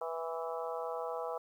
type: harmonic tone with a mistuned harmonic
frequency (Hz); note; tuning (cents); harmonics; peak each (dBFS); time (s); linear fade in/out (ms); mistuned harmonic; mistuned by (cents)
164.2; E3; -6; 3 / 4 / 5 / 6 / 7 / 8; -39 / -41 / -43 / -45 / -46 / -47; 0.01-1.38; 5; 6; +21
effects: 11-bit